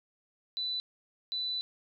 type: tone pair in turn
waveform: sine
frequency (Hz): 3985 / 3985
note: B7 / B7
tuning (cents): +15 / +15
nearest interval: unison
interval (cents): 0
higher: neither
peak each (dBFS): -31 / -31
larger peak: neither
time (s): 0.57-0.8 / 1.32-1.61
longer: second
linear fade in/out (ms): 0
effects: none

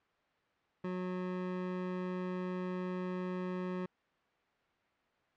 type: tone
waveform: 25% pulse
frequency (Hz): 182.6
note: F#3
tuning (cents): -23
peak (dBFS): -32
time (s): 0.84-3.86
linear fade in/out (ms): 5
effects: white hiss -72 dBFS RMS until 5.36 s + low-pass 2000 Hz 12 dB/octave

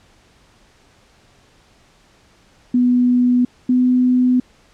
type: tone pair in turn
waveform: sine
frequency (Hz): 246.9 / 251.1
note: B3 / B3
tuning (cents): 0 / +29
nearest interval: unison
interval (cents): 29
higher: second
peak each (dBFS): -11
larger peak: neither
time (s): 2.74-3.45 / 3.69-4.4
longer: neither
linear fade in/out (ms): 5
effects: pink hiss -53 dBFS RMS until 4.73 s + low-pass 7000 Hz 12 dB/octave

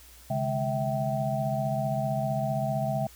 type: tone cluster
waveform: sine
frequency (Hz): 136.2 / 151.6 / 207 / 654 / 773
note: C#3 / D#3 / G#3 / E5 / G5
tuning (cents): -30 / -45 / -5 / -14 / -24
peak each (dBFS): -30 / -38 / -34 / -30 / -33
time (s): 0.3-3.07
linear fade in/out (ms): 5
effects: added 60 Hz sine -53 dBFS peak until 3.15 s + white hiss -53 dBFS RMS until 3.15 s

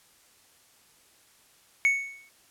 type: tone with exponential decay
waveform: triangle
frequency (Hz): 2217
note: C#7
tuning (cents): 0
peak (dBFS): -15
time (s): 1.85-2.29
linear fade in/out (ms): 0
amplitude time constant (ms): 95
effects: white hiss -60 dBFS RMS until 2.5 s + low-pass 12000 Hz 12 dB/octave

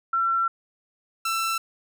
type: tone pair in turn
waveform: sine / sawtooth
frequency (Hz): 1353 / 1336.7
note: E6 / E6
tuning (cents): +45 / +24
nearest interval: unison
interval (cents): 21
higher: first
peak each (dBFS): -20 / -20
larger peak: neither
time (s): 0.13-0.48 / 1.25-1.58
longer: first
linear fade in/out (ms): 5
effects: none

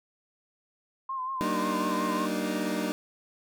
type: tone with vibrato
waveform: sine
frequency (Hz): 1046.5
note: C6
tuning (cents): 0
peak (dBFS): -30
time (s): 1.09-2.26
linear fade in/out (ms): 5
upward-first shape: sine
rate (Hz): 5.5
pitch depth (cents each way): 50
type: chord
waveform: 30% pulse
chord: Eb major seventh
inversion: first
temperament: equal with one note detuned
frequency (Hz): 190.97 / 233.1 / 293.7 / 311.1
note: G3 / Bb3 / D4 / Eb4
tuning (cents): -45 / 0 / 0 / 0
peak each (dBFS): -31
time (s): 1.41-2.92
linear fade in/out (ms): 0
effects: none

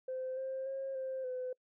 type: tone with pitch steps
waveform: sine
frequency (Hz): 517 / 528 / 538 / 525 / 507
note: C5 / C5 / C5 / C5 / B4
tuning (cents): -21 / +16 / +48 / +6 / +45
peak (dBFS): -35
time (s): 0.08-1.53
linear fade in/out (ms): 5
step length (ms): 290
effects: noise-tail reverb RT60 0.1 s tail -26 dB re dry + tanh soft clip ceiling -32 dBFS

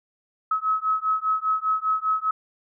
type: beating tone pair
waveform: sine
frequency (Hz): 1282 / 1287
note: E6 / E6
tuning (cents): -49 / -42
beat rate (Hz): 5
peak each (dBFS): -24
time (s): 0.51-2.31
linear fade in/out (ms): 5
effects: none

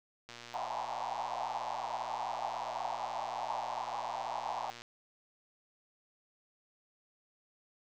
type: click train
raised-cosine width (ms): 0.2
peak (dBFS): -30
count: 540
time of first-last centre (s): 0.29-4.819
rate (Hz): 119
type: band-pass noise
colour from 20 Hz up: pink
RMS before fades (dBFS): -38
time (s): 0.54-4.7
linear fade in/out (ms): 0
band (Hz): 700 to 990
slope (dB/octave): 48
effects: none

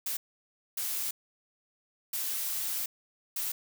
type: noise bursts at uneven times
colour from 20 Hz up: blue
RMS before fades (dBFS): -33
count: 4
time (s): 0.06-0.17 / 0.77-1.11 / 2.13-2.86 / 3.36-3.52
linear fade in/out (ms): 5
effects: none

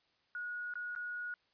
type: tone with dropouts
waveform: sine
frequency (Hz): 1452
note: F#6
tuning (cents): -33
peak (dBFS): -38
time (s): 0.35-1.34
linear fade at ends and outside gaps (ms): 1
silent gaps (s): 0.738-0.755 / 0.951-0.961
effects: white hiss -74 dBFS RMS until 1.53 s + resampled to 11025 Hz

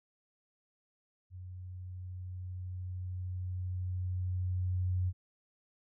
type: tone with level ramp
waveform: sine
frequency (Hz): 91.3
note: F#2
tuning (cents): -23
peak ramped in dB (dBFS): -43 to -28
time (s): 1.3-5.13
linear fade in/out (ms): 50
effects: none

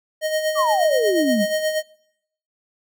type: tone with tremolo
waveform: square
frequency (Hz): 622.3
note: D#5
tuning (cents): 0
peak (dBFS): -18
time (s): 0.21-1.83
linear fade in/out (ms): 50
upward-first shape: sine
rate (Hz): 8.4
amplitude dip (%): 55
type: exponential sweep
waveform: sine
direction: down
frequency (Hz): 1211 to 186.2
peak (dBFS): -17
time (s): 0.55-1.46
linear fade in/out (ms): 50
effects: noise-tail reverb RT60 0.8 s tail -24 dB re dry

